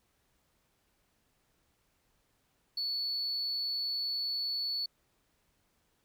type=tone; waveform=sine; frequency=4435 Hz; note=C#8; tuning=in tune; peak=-30 dBFS; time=2.77-4.86 s; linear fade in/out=5 ms; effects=tanh soft clip ceiling -28 dBFS + pink hiss -74 dBFS RMS until 6.04 s